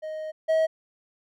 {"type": "tone pair in turn", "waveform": "triangle", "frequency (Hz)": [624, 639.3], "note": ["D#5", "D#5"], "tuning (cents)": [5, 47], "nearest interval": "unison", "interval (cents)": 42, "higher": "second", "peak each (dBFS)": [-29, -17], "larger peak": "second", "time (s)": [[0.02, 0.32], [0.48, 0.67]], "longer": "first", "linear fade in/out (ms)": 20, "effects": []}